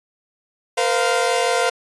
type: chord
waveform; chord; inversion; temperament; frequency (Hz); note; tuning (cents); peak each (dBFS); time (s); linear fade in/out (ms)
sawtooth; Bb suspended second; none; equal with one note detuned; 466.2 / 511.9 / 698.5; Bb4 / C5 / F5; 0 / -38 / 0; -18 / -17 / -17; 0.77-1.7; 10
effects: resampled to 24000 Hz